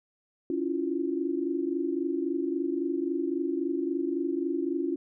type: tone cluster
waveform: sine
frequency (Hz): 280 / 330.4 / 354.1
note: C#4 / E4 / F4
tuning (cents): +18 / +4 / +24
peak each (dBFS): -31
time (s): 0.5-4.96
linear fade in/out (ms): 2
effects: none